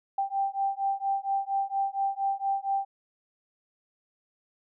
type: beating tone pair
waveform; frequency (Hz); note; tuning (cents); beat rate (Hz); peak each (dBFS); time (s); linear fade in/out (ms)
sine; 784 / 788.3; G5 / G5; 0 / +9; 4.3; -29; 0.18-2.85; 5
effects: none